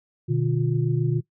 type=tone cluster; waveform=sine; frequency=123.7 / 150.8 / 353.4 Hz; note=B2 / D3 / F4; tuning=+3 / +46 / +21 cents; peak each=-23 / -23 / -29 dBFS; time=0.28-1.21 s; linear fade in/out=20 ms; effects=noise-tail reverb RT60 0.1 s tail -18 dB re dry